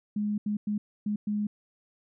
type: tone bursts at uneven times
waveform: sine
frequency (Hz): 208.6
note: G#3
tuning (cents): +8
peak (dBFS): -26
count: 5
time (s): 0.16-0.38 / 0.46-0.57 / 0.67-0.78 / 1.06-1.16 / 1.27-1.47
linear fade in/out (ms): 5
effects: none